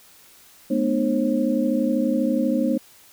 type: tone cluster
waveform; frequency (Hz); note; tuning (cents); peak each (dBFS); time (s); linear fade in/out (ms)
sine; 214.6 / 246.9 / 302.9 / 537; A3 / B3 / D#4 / C5; -43 / 0 / -46 / +45; -25 / -22 / -24 / -26; 0.7-2.78; 10
effects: white hiss -51 dBFS RMS until 3.12 s